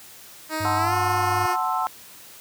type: tone with pitch glide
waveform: 10% pulse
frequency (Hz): 313.9 to 358.5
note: D#4 to F4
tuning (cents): +15 to +45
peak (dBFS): -17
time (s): 0.49-1.57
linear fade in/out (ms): 50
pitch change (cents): +230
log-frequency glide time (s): 0.76-0.94
type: tone with vibrato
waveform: triangle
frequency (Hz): 99.2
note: G2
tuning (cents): +21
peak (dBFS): -26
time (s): 0.6-1.46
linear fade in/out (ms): 5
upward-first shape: triangle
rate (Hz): 4.1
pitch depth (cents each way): 22
type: chord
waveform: sine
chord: F# half-diminished seventh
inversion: none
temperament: equal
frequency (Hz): 740 / 880 / 1046.5 / 1318.5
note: F#5 / A5 / C6 / E6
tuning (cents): 0 / 0 / 0 / 0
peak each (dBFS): -27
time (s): 0.65-1.87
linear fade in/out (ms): 0
effects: white hiss -45 dBFS RMS until 2.4 s + high-pass 60 Hz 12 dB/octave